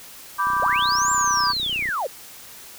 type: chord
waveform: sine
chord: G major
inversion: first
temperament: equal with one note detuned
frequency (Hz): 987.8 / 1171.3 / 1568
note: B5 / D6 / G6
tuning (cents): 0 / -5 / 0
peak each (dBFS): -24 / -21 / -26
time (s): 0.38-1.53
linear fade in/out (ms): 20
type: click train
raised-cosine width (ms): 3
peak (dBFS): -27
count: 45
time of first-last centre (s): 0.47-1.889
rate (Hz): 31
type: linear two-way sweep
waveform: sine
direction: up then down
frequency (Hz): 450 to 7450 to 450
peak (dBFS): -22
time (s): 0.62-2.07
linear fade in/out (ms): 5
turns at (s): 1.11
effects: white hiss -42 dBFS RMS until 2.78 s